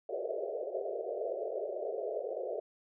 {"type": "band-pass noise", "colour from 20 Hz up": "pink", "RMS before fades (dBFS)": -37, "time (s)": [0.09, 2.6], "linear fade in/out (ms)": 5, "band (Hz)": [380, 680], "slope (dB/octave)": 96, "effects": []}